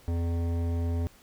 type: tone with hard clipping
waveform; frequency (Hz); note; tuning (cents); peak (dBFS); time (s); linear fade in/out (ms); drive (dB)
triangle; 84.7; E2; +48; -28; 0.08-1.07; 0; 18
effects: pink hiss -57 dBFS RMS until 1.22 s